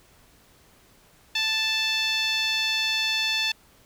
10% pulse tone with band-pass filter, 880 Hz, A5, in tune, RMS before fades -25 dBFS, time 1.35-3.52 s, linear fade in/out 5 ms, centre 3300 Hz, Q 1.5, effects pink hiss -57 dBFS RMS until 3.85 s

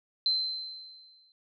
sine tone with exponential decay, 4089 Hz, C8, 41 cents flat, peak -22 dBFS, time 0.26-1.32 s, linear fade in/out 1 ms, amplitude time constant 230 ms, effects none

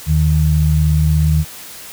sine tone pair together, 77.2 / 153.96 Hz, D#2 / D#3, -13 / -18 cents, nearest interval octave, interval 1195 cents, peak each -13 dBFS, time 0.06-1.45 s, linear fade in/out 50 ms, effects white hiss -34 dBFS RMS until 1.92 s

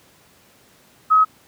sine tone, 1274 Hz, D#6, 41 cents sharp, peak -10 dBFS, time 1.1-1.25 s, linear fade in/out 20 ms, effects pink hiss -53 dBFS RMS until 1.47 s + high-pass 100 Hz 12 dB/octave

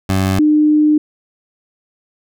20% pulse / sine tone pair in turn, 95.3 / 302.6 Hz, G2 / D#4, -48 / -48 cents, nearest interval octave + minor sixth, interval 2000 cents, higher second, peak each -8 dBFS, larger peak neither, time 0.09-0.39 / 0.39-0.98 s, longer second, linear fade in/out 5 ms, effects none

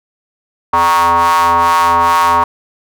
square ring-modulated tone, 84.9 Hz, F2, 48 cents flat, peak -6 dBFS, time 0.73-2.44 s, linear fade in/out 5 ms, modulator 1020 Hz, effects none

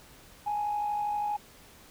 sine tone pair together, 830.6 / 883.1 Hz, G#5 / A5, 0 / +6 cents, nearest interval minor second, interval 106 cents, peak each -27 / -39 dBFS, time 0.46-1.37 s, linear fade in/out 10 ms, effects tanh soft clip ceiling -23 dBFS + pink hiss -54 dBFS RMS until 1.9 s

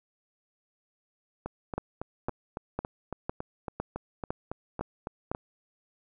two click trains, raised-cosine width 1 ms, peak -16 / -20 dBFS, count 8 / 15, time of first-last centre 1.78-5.315 / 1.46-5.349 s, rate 1.98 / 3.6 Hz, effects none

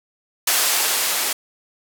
violet noise with band-pass filter sweep, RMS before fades -20 dBFS, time 0.47-1.33 s, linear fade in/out 5 ms, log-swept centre 610 to 350 Hz, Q 0.72, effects none

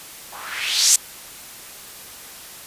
violet noise with low-pass filter sweep, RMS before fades -20 dBFS, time 0.32-0.96 s, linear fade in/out 5 ms, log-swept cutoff 810 to 7800 Hz, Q 2.6, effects white hiss -39 dBFS RMS until 2.66 s + resampled to 32000 Hz

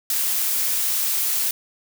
blue noise, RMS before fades -22 dBFS, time 0.1-1.51 s, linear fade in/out 2 ms, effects none

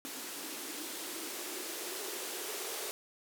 violet noise with band-pass filter sweep, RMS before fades -41 dBFS, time 0.05-2.91 s, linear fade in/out 0 ms, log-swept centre 280 to 420 Hz, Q 5.5, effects none

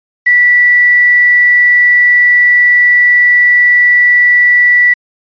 sine tone with quantisation, 1958 Hz, B6, 15 cents flat, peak -4 dBFS, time 0.26-4.94 s, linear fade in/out 10 ms, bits 5, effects resampled to 11025 Hz

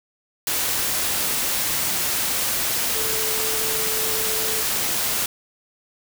sine tone in noise, 440 Hz, A4, in tune, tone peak -31 dBFS, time 2.95-4.61 s, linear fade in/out 2 ms, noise white, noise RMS -23 dBFS, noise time 0.47-5.26 s, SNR -11 dB, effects none

